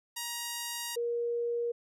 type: tone pair in turn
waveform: 5% pulse / sine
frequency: 946 / 473 Hz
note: A#5 / A#4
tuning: +25 / +25 cents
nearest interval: octave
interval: 1200 cents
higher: first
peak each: -23 / -29 dBFS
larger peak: first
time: 0.16-0.96 / 0.96-1.72 s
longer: first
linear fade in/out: 10 ms
effects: none